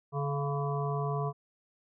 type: harmonic tone with a mistuned harmonic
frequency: 142.9 Hz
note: D3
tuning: 47 cents flat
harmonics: 1 / 3 / 5 / 7 / 8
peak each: -31 / -36 / -38 / -39 / -40 dBFS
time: 0.12-1.33 s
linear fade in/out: 50 ms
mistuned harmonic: 5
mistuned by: -53 cents
effects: none